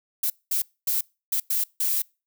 violet noise bursts at uneven times, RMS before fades -24 dBFS, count 6, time 0.23-0.3 / 0.51-0.62 / 0.87-1.01 / 1.32-1.4 / 1.5-1.64 / 1.8-2.02 s, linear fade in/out 5 ms, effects noise-tail reverb RT60 0.3 s tail -26 dB re dry

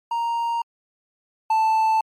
triangle tone pair in turn, 932.3 / 881.5 Hz, A#5 / A5, 0 / +3 cents, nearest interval minor second, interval 97 cents, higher first, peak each -19 / -14 dBFS, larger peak second, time 0.11-0.62 / 1.5-2.01 s, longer neither, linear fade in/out 5 ms, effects MP3 64 kbps

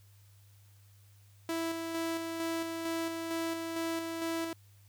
sawtooth tone with tremolo, 329.6 Hz, E4, in tune, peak -28 dBFS, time 1.49-4.53 s, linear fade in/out 2 ms, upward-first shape square, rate 2.2 Hz, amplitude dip 35%, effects added 100 Hz sine -57 dBFS peak until 4.88 s + white hiss -67 dBFS RMS until 4.88 s

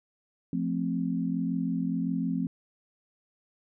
sine chord, F major, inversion none, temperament equal, 174.61 / 220 / 261.6 Hz, F3 / A3 / C4, 0 / 0 / 0 cents, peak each -30 / -33 / -30 dBFS, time 0.53-2.47 s, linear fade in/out 2 ms, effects none

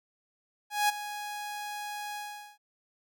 sawtooth tone with ADSR envelope, 830.6 Hz, G#5, in tune, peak -18 dBFS, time 0.7-2.58 s, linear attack 190 ms, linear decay 15 ms, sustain -14 dB, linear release 420 ms, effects none

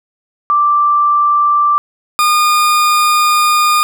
sine / 40% pulse tone pair in turn, 1174.7 / 1217.8 Hz, D6 / D#6, 0 / -38 cents, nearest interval minor second, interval 62 cents, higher second, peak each -8 dBFS, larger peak neither, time 0.5-1.78 / 2.19-3.83 s, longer second, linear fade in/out 0 ms, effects none

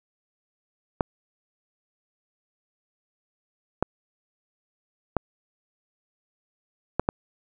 clicks, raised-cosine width 1 ms, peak -7 dBFS, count 5, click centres 1.008 / 3.826 / 5.167 / 6.996 / 7.089 s, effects none

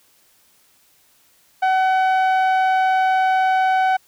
sawtooth tone with low-pass filter, 754 Hz, F#5, 32 cents sharp, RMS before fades -17 dBFS, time 1.62-3.97 s, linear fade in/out 10 ms, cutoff 1600 Hz, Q 0.58, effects white hiss -57 dBFS RMS until 4.07 s

